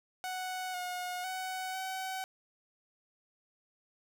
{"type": "tone with pitch steps", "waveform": "sawtooth", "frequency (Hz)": [741, 722, 748, 757], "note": ["F#5", "F#5", "F#5", "F#5"], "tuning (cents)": [2, -43, 19, 39], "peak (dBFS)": -32, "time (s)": [0.24, 2.24], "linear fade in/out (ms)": 0, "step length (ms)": 500, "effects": []}